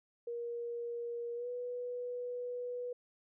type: tone with pitch glide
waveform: sine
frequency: 472.9 to 490.7 Hz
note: A#4 to B4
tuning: +25 to -11 cents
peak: -37 dBFS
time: 0.27-2.93 s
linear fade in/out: 5 ms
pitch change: +64 cents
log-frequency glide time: 1.35-1.48 s
effects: none